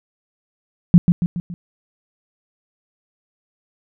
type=tone with echo; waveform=sine; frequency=174.61 Hz; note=F3; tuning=in tune; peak=-3 dBFS; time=0.94-0.98 s; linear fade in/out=0 ms; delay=140 ms; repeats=4; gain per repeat=-6 dB; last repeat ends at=1.54 s; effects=none